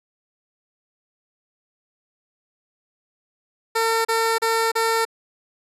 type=tone bursts; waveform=15% pulse; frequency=452.7 Hz; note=A4; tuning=49 cents sharp; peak=-12 dBFS; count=4; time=3.75-5.052 s; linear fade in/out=10 ms; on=300 ms; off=34 ms; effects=resampled to 32000 Hz